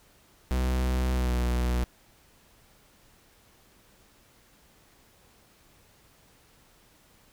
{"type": "tone with pitch glide", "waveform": "45% pulse", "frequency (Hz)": [63.3, 61.18], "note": ["B1", "B1"], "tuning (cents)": [43, -16], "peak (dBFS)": -24, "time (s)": [0.51, 1.84], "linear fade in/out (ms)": 0, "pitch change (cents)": -59, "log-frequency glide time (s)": [1.14, 1.34], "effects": ["pink hiss -60 dBFS RMS until 7.32 s"]}